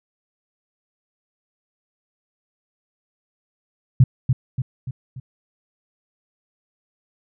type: tone with echo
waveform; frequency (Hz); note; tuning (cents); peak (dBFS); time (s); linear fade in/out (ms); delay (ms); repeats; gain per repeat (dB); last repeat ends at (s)
sine; 128.2; C3; -35; -7; 4-4.04; 5; 290; 4; -6; 5.2
effects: none